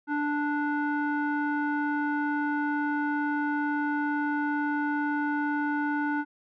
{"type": "tone with low-pass filter", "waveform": "square", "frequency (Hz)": 293.7, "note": "D4", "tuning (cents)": 0, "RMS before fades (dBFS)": -28, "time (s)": [0.07, 6.25], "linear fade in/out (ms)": 50, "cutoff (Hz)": 1300, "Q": 7, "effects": []}